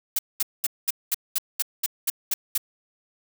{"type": "noise bursts", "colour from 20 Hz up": "blue", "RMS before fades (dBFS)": -23, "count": 11, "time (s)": [0.16, 2.579], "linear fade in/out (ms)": 5, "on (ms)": 29, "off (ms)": 210, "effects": []}